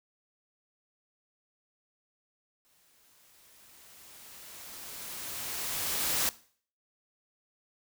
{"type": "noise with exponential growth", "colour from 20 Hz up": "white", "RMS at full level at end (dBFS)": -28, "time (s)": [2.65, 6.29], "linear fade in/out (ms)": 0, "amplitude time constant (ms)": 790, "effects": ["noise-tail reverb RT60 0.5 s tail -19 dB re dry"]}